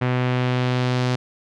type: tone with low-pass filter sweep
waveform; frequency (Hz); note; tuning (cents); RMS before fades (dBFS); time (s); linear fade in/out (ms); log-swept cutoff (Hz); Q
sawtooth; 125.6; B2; +30; -21; 0.01-1.16; 10; 2300 to 5000; 1.3
effects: none